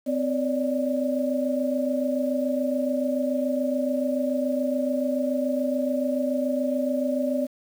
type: tone cluster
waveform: sine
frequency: 257.1 / 570 / 597 Hz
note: C4 / C#5 / D5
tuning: -30 / +48 / +28 cents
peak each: -25 / -28 / -28 dBFS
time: 0.06-7.47 s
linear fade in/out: 20 ms
effects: 8-bit